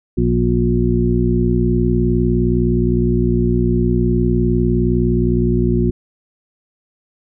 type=harmonic tone with a mistuned harmonic; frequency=59.6 Hz; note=A#1; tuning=39 cents sharp; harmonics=1 / 2 / 3 / 4 / 6; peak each=-19 / -19 / -19 / -19 / -19 dBFS; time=0.17-5.91 s; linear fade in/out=10 ms; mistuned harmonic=1; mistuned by=-87 cents; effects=none